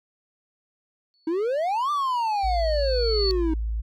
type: tone with exponential growth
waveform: sine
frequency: 4435 Hz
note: C#8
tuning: in tune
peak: -23 dBFS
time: 1.14-3.31 s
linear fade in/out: 0 ms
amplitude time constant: 470 ms
type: exponential two-way sweep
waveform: triangle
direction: up then down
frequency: 311.1 to 1199 to 311.1 Hz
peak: -20 dBFS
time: 1.27-3.54 s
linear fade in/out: 5 ms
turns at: 1.91 s
type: tone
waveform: sine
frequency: 55 Hz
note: A1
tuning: in tune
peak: -24 dBFS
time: 2.43-3.82 s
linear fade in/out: 20 ms
effects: none